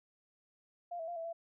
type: tone with pitch steps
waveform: sine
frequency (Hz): 697 / 653 / 694 / 659 / 671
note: F5 / E5 / F5 / E5 / E5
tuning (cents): -4 / -17 / -11 / -1 / +31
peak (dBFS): -38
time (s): 0.91-1.33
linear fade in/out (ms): 10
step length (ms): 84
effects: none